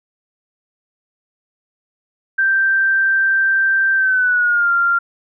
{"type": "tone with pitch glide", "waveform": "sine", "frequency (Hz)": [1568, 1388.9], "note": ["G6", "F6"], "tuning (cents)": [0, -10], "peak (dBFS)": -12, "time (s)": [2.38, 4.99], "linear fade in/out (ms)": 10, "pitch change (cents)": -210, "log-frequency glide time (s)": [3.95, 4.71], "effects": []}